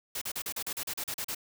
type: noise bursts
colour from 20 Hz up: white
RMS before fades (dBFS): -35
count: 12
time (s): 0.15-1.348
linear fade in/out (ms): 5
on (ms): 65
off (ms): 38
effects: none